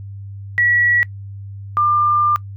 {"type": "tone pair in turn", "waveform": "sine", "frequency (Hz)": [1931, 1196.2], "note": ["B6", "D6"], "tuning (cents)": [-39, 31], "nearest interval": "minor sixth", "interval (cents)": 830, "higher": "first", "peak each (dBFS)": -12, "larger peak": "neither", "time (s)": [[0.58, 1.03], [1.77, 2.36]], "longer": "second", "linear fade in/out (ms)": 0, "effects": ["noise-tail reverb RT60 0.1 s tail -22 dB re dry", "added 99 Hz sine -29 dBFS peak until 2.56 s"]}